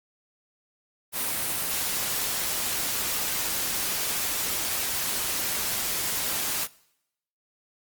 white noise, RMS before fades -28 dBFS, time 1.12-6.68 s, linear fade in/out 50 ms, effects noise-tail reverb RT60 0.8 s tail -22 dB re dry + Opus 32 kbps

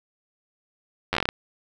slowing click train, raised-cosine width 0.3 ms, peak -7 dBFS, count 9, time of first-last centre 1.13-1.289 s, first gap 10 ms, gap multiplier 1.19, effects 8-bit

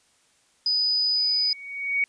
sine tone, 4978 Hz, D#8, in tune, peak -20 dBFS, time 0.66-1.53 s, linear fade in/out 2 ms
sine tone with exponential growth, 2242 Hz, C#7, 19 cents sharp, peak -18 dBFS, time 1.16-2.04 s, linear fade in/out 1 ms, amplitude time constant 190 ms
effects white hiss -63 dBFS RMS until 2.08 s + resampled to 22050 Hz

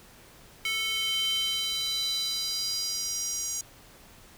square tone with high-pass filter sweep, 441 Hz, A4, 4 cents sharp, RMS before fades -30 dBFS, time 0.65-3.61 s, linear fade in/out 2 ms, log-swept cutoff 2500 to 6400 Hz, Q 5.4, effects pink hiss -53 dBFS RMS until 4.37 s

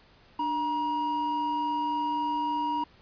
triangle tone pair together, 296.1 / 952 Hz, D4 / A#5, +14 / +36 cents, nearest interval octave + minor sixth, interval 2022 cents, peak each -32 / -25 dBFS, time 0.39-2.84 s, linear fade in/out 5 ms, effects pink hiss -58 dBFS RMS until 3.01 s + resampled to 11025 Hz

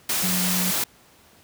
sine tone in noise, 182.6 Hz, F#3, 23 cents flat, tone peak -25 dBFS, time 0.23-0.71 s, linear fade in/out 5 ms, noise white, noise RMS -24 dBFS, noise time 0.09-0.84 s, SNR -4 dB, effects pink hiss -54 dBFS RMS until 1.43 s + high-pass 80 Hz 12 dB/octave

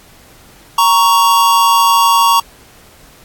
square tone pair together, 929.2 / 1117 Hz, A#5 / C#6, -6 / +13 cents, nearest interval minor third, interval 319 cents, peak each -11 dBFS, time 0.78-2.4 s, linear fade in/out 5 ms, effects pink hiss -43 dBFS RMS until 3.24 s + AAC 64 kbps

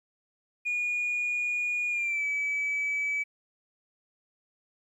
sine tone with pitch glide, 2443 to 2293 Hz, D#7 to D7, -32 to -42 cents, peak -25 dBFS, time 0.65-3.24 s, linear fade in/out 20 ms, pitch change -110 cents, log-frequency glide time 1.89-2.25 s, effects tanh soft clip ceiling -24 dBFS + 11-bit

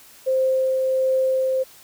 sine tone with tremolo, 523.3 Hz, C5, in tune, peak -16 dBFS, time 0.26-1.64 s, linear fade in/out 20 ms, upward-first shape triangle, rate 1.4 Hz, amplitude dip 25%, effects white hiss -48 dBFS RMS until 1.83 s

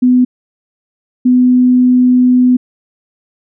sine tone pair in turn, 250.5 / 250.5 Hz, B3 / B3, +25 / +25 cents, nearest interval unison, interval 0 cents, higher neither, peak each -5 dBFS, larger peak neither, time 0.02-0.25 / 1.25-2.57 s, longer second, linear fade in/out 10 ms, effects none

